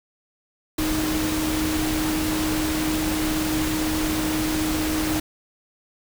sine tone in noise, 311.1 Hz, D#4, in tune, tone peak -23 dBFS, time 0.78-5.2 s, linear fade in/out 5 ms, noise pink, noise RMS -27 dBFS, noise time 0.78-5.2 s, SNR +1 dB, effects none

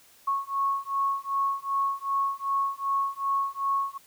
sine beating tone pair, 1100 / 1102.6 Hz, C#6 / C#6, -14 / -10 cents, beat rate 2.6 Hz, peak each -28 dBFS, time 0.27-3.98 s, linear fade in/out 10 ms, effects white hiss -57 dBFS RMS until 4.06 s

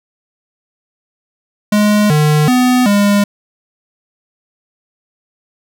square tone with pitch steps, 209 / 151.1 / 250.7 / 203.3 Hz, G#3 / D3 / B3 / G#3, +11 / +50 / +26 / -37 cents, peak -9 dBFS, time 1.72-3.24 s, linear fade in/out 5 ms, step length 380 ms, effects none

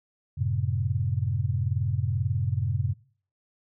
sine chord, F# diminished, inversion none, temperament just, 92.5 / 111 / 133.2 Hz, F#2 / A2 / C3, 0 / +16 / +31 cents, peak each -28 dBFS, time 0.37-2.94 s, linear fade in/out 20 ms, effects noise-tail reverb RT60 0.5 s tail -23 dB re dry

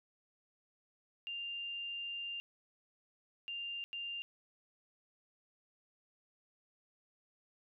sine tone bursts at uneven times, 2794 Hz, F7, in tune, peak -39 dBFS, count 3, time 1.27-2.4 / 3.48-3.84 / 3.93-4.22 s, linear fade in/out 0 ms, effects none

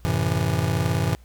square chord, F# half-diminished seventh, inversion none, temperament just, 92.5 / 111 / 133.2 / 166.5 Hz, F#2 / A2 / C3 / E3, 0 / +16 / +31 / +18 cents, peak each -27 dBFS, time 0.05-1.15 s, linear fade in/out 0 ms, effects added 60 Hz sine -46 dBFS peak until 1.24 s + pink hiss -59 dBFS RMS until 1.24 s

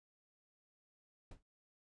brown noise with exponential decay, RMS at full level -44 dBFS, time 1.31-1.43 s, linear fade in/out 5 ms, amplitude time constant 24 ms, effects resampled to 22050 Hz

